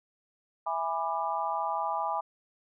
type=chord; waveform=sine; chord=E dominant seventh; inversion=none; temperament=just; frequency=659.3 / 824.1 / 988.9 / 1186.7 Hz; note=E5 / G#5 / B5 / D6; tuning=0 / -14 / +2 / +18 cents; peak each=-36 / -32 / -33 / -35 dBFS; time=0.66-2.21 s; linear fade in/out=10 ms; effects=none